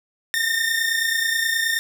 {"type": "tone pair together", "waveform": "sawtooth", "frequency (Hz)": [1803, 1832.4], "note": ["A6", "A#6"], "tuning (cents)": [42, -30], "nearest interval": "unison", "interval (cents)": 28, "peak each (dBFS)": -19, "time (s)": [0.34, 1.79], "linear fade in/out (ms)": 0, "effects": []}